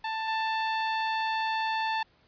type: tone with level steps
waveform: sawtooth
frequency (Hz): 885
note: A5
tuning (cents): +10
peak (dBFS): -26 / -23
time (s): 0.04-2.03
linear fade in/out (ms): 5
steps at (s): 0.28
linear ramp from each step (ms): 2
effects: pink hiss -64 dBFS RMS until 2.27 s + resampled to 11025 Hz